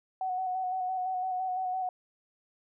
sine tone with vibrato, 743 Hz, F#5, 7 cents sharp, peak -29 dBFS, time 0.21-1.89 s, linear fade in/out 2 ms, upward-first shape square, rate 5.9 Hz, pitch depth 23 cents each way, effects none

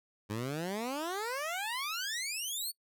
15% pulse exponential sweep, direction up, 100.4 to 4540 Hz, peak -28 dBFS, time 0.29-2.72 s, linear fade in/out 20 ms, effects noise-tail reverb RT60 0.1 s tail -24 dB re dry

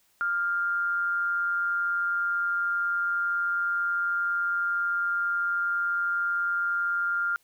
sine tone with amplitude modulation, 1396.9 Hz, F6, in tune, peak -22 dBFS, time 0.21-7.36 s, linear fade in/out 0 ms, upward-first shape sine, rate 178 Hz, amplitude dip 45%, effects white hiss -66 dBFS RMS until 7.43 s

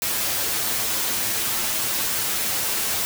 white noise with comb filter, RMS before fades -24 dBFS, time 0.02-3.05 s, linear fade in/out 0 ms, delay 9 ms, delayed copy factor +0.7, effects none

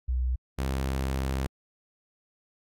sine / sawtooth tone pair in turn, 62.6 / 66.46 Hz, B1 / C2, +24 / +28 cents, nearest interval minor second, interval 104 cents, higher second, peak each -24 / -23 dBFS, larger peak second, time 0.08-0.36 / 0.58-1.47 s, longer second, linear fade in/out 10 ms, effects AAC 64 kbps

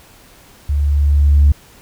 sine tone with level ramp, 72.2 Hz, D2, 29 cents flat, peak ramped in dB -13 to -4 dBFS, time 0.69-1.52 s, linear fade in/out 5 ms, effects tanh soft clip ceiling -3 dBFS + pink hiss -45 dBFS RMS until 1.81 s

